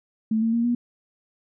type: tone with pitch steps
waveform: sine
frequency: 220 / 226.6 / 233.4 / 240.3 Hz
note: A3 / A#3 / A#3 / B3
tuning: 0 / -49 / +2 / -47 cents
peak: -19 dBFS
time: 0.31-0.75 s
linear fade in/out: 5 ms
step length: 110 ms
effects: none